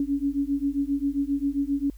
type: beating tone pair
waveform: sine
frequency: 277.2 / 284.7 Hz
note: C#4 / C#4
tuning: 0 / +46 cents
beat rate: 7.5 Hz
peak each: -26 / -26 dBFS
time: 0-1.9 s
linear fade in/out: 2 ms
effects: added 50 Hz sine -41 dBFS peak until 1.97 s + white hiss -62 dBFS RMS until 1.97 s